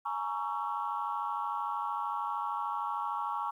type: chord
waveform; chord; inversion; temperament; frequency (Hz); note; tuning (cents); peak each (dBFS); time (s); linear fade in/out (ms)
sine; A# half-diminished seventh; third; just; 839.1 / 932.3 / 1118.8 / 1342.6; G#5 / A#5 / C#6 / E6; +18 / 0 / +16 / +31; -37 / -36 / -35 / -40; 0.05-3.51; 10
effects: tanh soft clip ceiling -23 dBFS + 11-bit